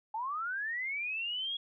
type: linear sweep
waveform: sine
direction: up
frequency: 847 to 3340 Hz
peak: -33 dBFS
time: 0.14-1.57 s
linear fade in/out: 5 ms
effects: none